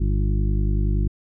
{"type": "harmonic tone", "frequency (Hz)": 50.5, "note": "G#1", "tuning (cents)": -48, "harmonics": [1, 2, 3, 4, 6, 7], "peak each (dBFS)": [-19, -25, -29, -31, -35, -36], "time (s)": [0, 1.08], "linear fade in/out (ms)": 10, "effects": []}